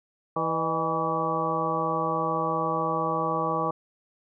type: harmonic tone with a mistuned harmonic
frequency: 163 Hz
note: E3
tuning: 19 cents flat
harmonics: 1 / 2 / 3 / 4 / 5 / 6 / 7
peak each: -34 / -34 / -31 / -33 / -32 / -34 / -28 dBFS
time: 0.36-3.71 s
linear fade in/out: 5 ms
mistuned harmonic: 4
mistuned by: -85 cents
effects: none